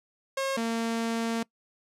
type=tone pair in turn; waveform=sawtooth; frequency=540 / 228.9 Hz; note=C#5 / A#3; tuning=-45 / -31 cents; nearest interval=octave + minor third; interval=1486 cents; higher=first; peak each=-23 dBFS; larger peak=neither; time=0.37-0.57 / 0.57-1.43 s; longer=second; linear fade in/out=5 ms; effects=noise-tail reverb RT60 0.1 s tail -23 dB re dry + low-pass 10000 Hz 12 dB/octave